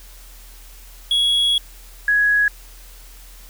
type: tone pair in turn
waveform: triangle / sine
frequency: 3339 / 1669.5 Hz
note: G#7 / G#6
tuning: +9 / +9 cents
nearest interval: octave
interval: 1200 cents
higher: first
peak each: -13 dBFS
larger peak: neither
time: 1.11-1.58 / 2.08-2.48 s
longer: first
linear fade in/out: 2 ms
effects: added 41 Hz sine -40 dBFS peak until 3.49 s + white hiss -46 dBFS RMS until 3.49 s